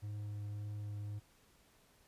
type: tone with vibrato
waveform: triangle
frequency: 103.83 Hz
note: G#2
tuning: in tune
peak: -38 dBFS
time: 0.02-1.2 s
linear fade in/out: 20 ms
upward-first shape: triangle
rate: 1.8 Hz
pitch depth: 11 cents each way
effects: pink hiss -68 dBFS RMS until 2.07 s + resampled to 32000 Hz